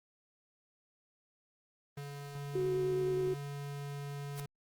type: tone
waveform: square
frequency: 142.3 Hz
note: C#3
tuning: 46 cents sharp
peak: -40 dBFS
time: 1.97-4.46 s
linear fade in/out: 5 ms
type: tone with vibrato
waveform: sine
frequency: 372 Hz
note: F#4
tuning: 9 cents sharp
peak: -30 dBFS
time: 2.55-3.34 s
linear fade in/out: 5 ms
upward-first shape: sine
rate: 9.6 Hz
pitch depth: 14 cents each way
type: noise with exponential growth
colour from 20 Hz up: white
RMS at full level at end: -41 dBFS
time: 4.31-4.4 s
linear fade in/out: 2 ms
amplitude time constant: 18 ms
effects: Opus 24 kbps